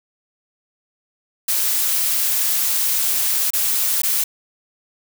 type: noise with dropouts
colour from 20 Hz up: blue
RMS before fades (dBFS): -19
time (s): 1.48-4.24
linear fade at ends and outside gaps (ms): 5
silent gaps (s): 3.505-3.534 / 4.019-4.033
effects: none